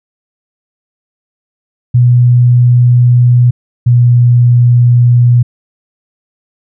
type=tone pair in turn; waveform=sine; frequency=122.5 / 121.37 Hz; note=B2 / B2; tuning=-14 / -30 cents; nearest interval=unison; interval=16 cents; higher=first; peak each=-3 dBFS; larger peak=neither; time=1.94-3.51 / 3.86-5.43 s; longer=neither; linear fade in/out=10 ms; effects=none